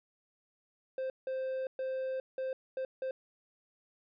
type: tone bursts at uneven times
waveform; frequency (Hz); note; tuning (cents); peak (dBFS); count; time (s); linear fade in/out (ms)
triangle; 523.3; C5; 0; -31; 6; 0.98-1.1 / 1.27-1.67 / 1.79-2.2 / 2.38-2.53 / 2.77-2.85 / 3.02-3.11; 2
effects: resampled to 11025 Hz